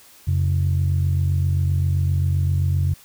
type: tone pair together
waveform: sine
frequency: 89 / 136.65 Hz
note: F2 / C#3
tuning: +33 / -24 cents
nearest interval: perfect fifth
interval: 743 cents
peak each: -17 / -21 dBFS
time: 0.27-2.94 s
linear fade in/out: 10 ms
effects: tanh soft clip ceiling -11 dBFS + white hiss -49 dBFS RMS until 3.04 s